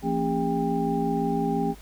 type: tone cluster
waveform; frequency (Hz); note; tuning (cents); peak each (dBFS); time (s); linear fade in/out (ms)
sine; 171.1 / 228.7 / 274.5 / 403.7 / 797; F3 / A#3 / C#4 / G#4 / G5; -35 / -33 / -17 / -49 / +28; -29; 0.02-1.75; 50
effects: added 50 Hz sine -44 dBFS peak until 1.81 s + pink hiss -51 dBFS RMS until 1.81 s